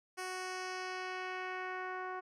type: tone with low-pass filter sweep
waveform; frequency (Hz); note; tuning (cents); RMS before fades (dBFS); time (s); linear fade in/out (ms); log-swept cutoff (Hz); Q
10% pulse; 370; F#4; 0; -41; 0.17-2.21; 20; 10000 to 1200; 1.2
effects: none